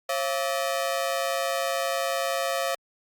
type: ring-modulated tone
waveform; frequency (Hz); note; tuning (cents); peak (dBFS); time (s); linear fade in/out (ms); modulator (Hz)
sawtooth; 611; D#5; -32; -18; 0.09-2.75; 5; 70
effects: Opus 48 kbps